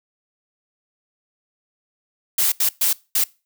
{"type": "noise bursts at uneven times", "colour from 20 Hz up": "blue", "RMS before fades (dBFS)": -18, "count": 4, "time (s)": [[2.38, 2.52], [2.6, 2.69], [2.81, 2.93], [3.15, 3.24]], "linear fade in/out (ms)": 5, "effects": ["noise-tail reverb RT60 0.3 s tail -23 dB re dry"]}